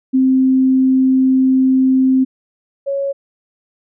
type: tone pair in turn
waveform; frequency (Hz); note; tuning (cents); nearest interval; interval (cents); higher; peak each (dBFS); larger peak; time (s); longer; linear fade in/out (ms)
sine; 261.6 / 554.3; C4 / C#5; 0 / 0; octave + minor second; 1300; second; -9 / -16; first; 0.13-2.25 / 2.86-3.13; first; 20
effects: none